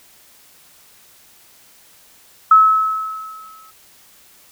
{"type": "tone with exponential decay", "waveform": "sine", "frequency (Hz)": 1294, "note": "E6", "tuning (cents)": -32, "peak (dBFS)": -4, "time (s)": [2.51, 3.71], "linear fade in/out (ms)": 5, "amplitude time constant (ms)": 260, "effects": ["white hiss -49 dBFS RMS until 4.51 s"]}